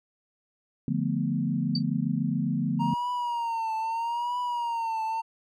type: chord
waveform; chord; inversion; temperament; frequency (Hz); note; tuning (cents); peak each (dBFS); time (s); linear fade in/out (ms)
sine; B half-diminished seventh; first; equal; 146.83 / 174.61 / 220 / 246.9; D3 / F3 / A3 / B3; 0 / 0 / 0 / 0; -30; 0.88-2.94; 2
type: tone with exponential decay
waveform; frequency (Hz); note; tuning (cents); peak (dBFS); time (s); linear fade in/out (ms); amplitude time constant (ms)
sine; 4607; D8; -34; -24; 1.75-1.83; 5; 16
type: tone with vibrato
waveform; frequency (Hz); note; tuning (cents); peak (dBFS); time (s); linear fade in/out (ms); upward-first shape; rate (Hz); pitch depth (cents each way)
triangle; 932.3; A#5; 0; -25; 2.79-5.22; 20; triangle; 0.78; 98
effects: none